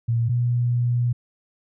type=tone pair in turn; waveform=sine; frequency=116.54 / 121.11 Hz; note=A#2 / B2; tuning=0 / -33 cents; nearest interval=minor second; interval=67 cents; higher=second; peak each=-18 dBFS; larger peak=neither; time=0.08-0.29 / 0.29-1.13 s; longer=second; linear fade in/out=10 ms; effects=none